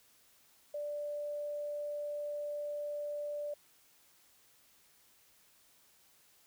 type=tone; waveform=sine; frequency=587.3 Hz; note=D5; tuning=in tune; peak=-36 dBFS; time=0.74-3.54 s; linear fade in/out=5 ms; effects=white hiss -66 dBFS RMS until 6.46 s